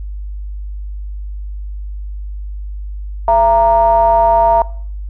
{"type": "ring-modulated tone", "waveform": "triangle", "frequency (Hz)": 126.9, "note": "B2", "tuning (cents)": 47, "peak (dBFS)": -3, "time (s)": [3.28, 4.62], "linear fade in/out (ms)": 2, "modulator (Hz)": 802, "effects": ["noise-tail reverb RT60 0.6 s tail -22 dB re dry", "added 50 Hz sine -22 dBFS peak until 5.09 s"]}